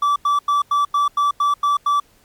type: tone bursts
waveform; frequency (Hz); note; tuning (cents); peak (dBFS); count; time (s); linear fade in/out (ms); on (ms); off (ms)
triangle; 1157; D6; -26; -12; 9; 0.02-2; 5; 140; 90
effects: pink hiss -55 dBFS RMS until 2.24 s + MP3 96 kbps